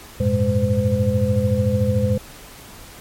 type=tone cluster; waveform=sine; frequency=90.8 / 104.3 / 117.9 / 205.7 / 510 Hz; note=F#2 / G#2 / A#2 / G#3 / C5; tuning=-32 / +8 / +20 / -16 / -44 cents; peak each=-22 dBFS; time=0.2-2.18 s; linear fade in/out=5 ms; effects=pink hiss -41 dBFS RMS until 3 s + MP3 64 kbps